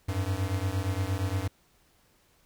square beating tone pair, 91.4 / 100 Hz, F#2 / G2, -21 / +35 cents, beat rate 8.6 Hz, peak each -31 dBFS, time 0.08-1.48 s, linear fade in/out 10 ms, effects pink hiss -65 dBFS RMS until 2.45 s

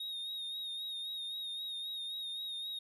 triangle tone with vibrato, 3729 Hz, A#7, in tune, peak -37 dBFS, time 0-2.79 s, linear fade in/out 5 ms, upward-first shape sine, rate 3.8 Hz, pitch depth 40 cents each way, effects none

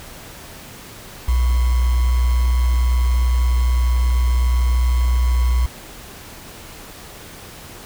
sine tone with sample-and-hold, 61.3 Hz, B1, 12 cents flat, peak -13 dBFS, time 1.28-5.66 s, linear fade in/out 5 ms, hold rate 1050 Hz, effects pink hiss -38 dBFS RMS until 7.85 s

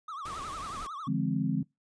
triangle tone with vibrato, 1199 Hz, D6, 36 cents sharp, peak -35 dBFS, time 0.08-1.08 s, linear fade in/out 5 ms, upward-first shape triangle, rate 11 Hz, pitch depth 200 cents each way
pink noise, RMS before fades -44 dBFS, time 0.25-0.87 s, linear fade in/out 5 ms
sine chord, D half-diminished seventh, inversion none, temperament equal with one note detuned, 146.83 / 170.23 / 207.7 / 261.6 Hz, D3 / F3 / Ab3 / C4, 0 / -44 / 0 / 0 cents, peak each -32 dBFS, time 1.07-1.63 s, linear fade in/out 10 ms
effects noise-tail reverb RT60 0.2 s tail -24 dB re dry + resampled to 22050 Hz

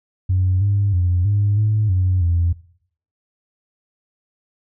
sine tone with pitch steps, 92.6 / 100.7 / 89.1 / 102.3 / 106.9 / 92.1 / 85.6 Hz, F#2 / G2 / F2 / G#2 / A2 / F#2 / F2, +2 / +47 / +35 / -26 / -49 / -7 / -34 cents, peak -13 dBFS, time 0.29-2.53 s, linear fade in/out 10 ms, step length 320 ms, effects noise-tail reverb RT60 0.6 s tail -20 dB re dry + tanh soft clip ceiling -10 dBFS

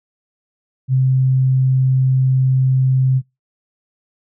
sine tone, 130.81 Hz, C3, in tune, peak -11 dBFS, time 0.88-3.22 s, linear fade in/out 50 ms, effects noise-tail reverb RT60 0.2 s tail -23 dB re dry

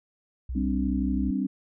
sine tone, 63 Hz, B1, 35 cents sharp, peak -29 dBFS, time 0.49-1.31 s, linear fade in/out 5 ms
sine chord, G suspended fourth, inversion none, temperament equal, 196 / 261.6 / 293.7 Hz, G3 / C4 / D4, 0 / 0 / 0 cents, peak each -28 / -28 / -31 dBFS, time 0.55-1.47 s, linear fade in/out 10 ms
effects none

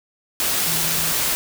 sine tone in noise, 163.6 Hz, E3, 13 cents flat, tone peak -32 dBFS, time 0.67-1.11 s, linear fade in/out 0 ms, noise white, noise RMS -21 dBFS, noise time 0.4-1.35 s, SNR -14 dB, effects none

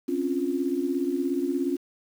sine tone cluster, 265.1 / 282 / 350.6 Hz, C4 / C#4 / F4, +23 / +30 / +7 cents, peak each -29 / -28 / -28 dBFS, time 0.08-1.77 s, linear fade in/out 10 ms, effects 8-bit

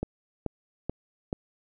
click train, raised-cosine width 2 ms, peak -16 dBFS, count 4, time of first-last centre 0.03-1.329 s, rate 2.31 Hz, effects none

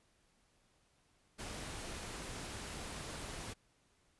pink noise, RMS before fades -45 dBFS, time 1.38-3.54 s, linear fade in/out 20 ms, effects pink hiss -73 dBFS RMS until 4.19 s + resampled to 24000 Hz

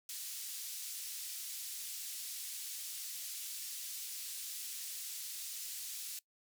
white band-pass noise, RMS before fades -44 dBFS, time 0.09-6.19 s, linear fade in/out 2 ms, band 3600 to 14000 Hz, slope 12 dB/octave, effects noise-tail reverb RT60 0.1 s tail -20 dB re dry

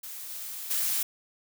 blue noise with level steps, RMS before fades -40 / -38 / -28 dBFS, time 0.03-1.03 s, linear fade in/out 5 ms, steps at 0.29 / 0.7 s, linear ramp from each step 10 ms, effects none

